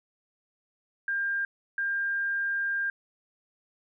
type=tone bursts at uneven times; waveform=sine; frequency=1600 Hz; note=G6; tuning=35 cents sharp; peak=-26 dBFS; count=2; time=1.08-1.45 / 1.78-2.9 s; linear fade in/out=2 ms; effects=none